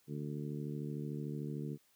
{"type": "harmonic tone", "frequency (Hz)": 73.42, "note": "D2", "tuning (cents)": 0, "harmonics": [2, 3, 4, 5, 6], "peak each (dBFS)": [-40, -44, -46, -48, -50], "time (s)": [0.07, 1.78], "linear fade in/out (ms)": 50, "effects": ["white hiss -71 dBFS RMS until 1.95 s"]}